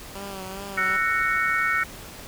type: tone with vibrato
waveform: 10% pulse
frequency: 193.6 Hz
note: G3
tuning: 21 cents flat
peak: -26 dBFS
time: 0.15-0.97 s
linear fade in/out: 5 ms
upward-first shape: sine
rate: 2.5 Hz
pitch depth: 51 cents each way
type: chord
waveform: sine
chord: F# dominant seventh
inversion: third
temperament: just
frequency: 1332 / 1480 / 1850 / 2220 Hz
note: E6 / F#6 / A#6 / C#7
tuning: +18 / 0 / -14 / +2 cents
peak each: -26 dBFS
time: 0.77-1.84 s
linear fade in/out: 10 ms
effects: pink hiss -41 dBFS RMS until 2.27 s